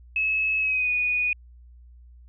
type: tone with pitch glide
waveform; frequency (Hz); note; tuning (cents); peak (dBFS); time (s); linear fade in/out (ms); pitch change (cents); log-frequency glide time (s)
sine; 2585 to 2470; E7 to D#7; -34 to -13; -21; 0.16-1.33; 2; -79; 0.59-0.91
effects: added 60 Hz sine -46 dBFS peak until 2.28 s